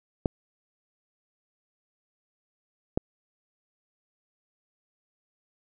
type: clicks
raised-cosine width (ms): 2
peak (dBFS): -10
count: 2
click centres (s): 0.258 / 2.975
effects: none